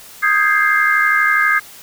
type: chord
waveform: sine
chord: Ab major seventh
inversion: second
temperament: equal with one note detuned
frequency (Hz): 1244.5 / 1589 / 1661.2 / 2093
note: Eb6 / G6 / Ab6 / C7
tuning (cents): 0 / +23 / 0 / 0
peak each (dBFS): -17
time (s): 0.22-1.6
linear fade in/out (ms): 20
effects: white hiss -39 dBFS RMS until 1.82 s